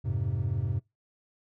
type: chord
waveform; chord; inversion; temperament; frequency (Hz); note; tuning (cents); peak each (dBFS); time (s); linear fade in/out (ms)
triangle; F minor; none; equal; 87.31 / 103.83 / 130.81; F2 / Ab2 / C3; 0 / 0 / 0; -31 / -28 / -29; 0.04-0.8; 20
effects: noise-tail reverb RT60 0.2 s tail -24 dB re dry + tanh soft clip ceiling -16 dBFS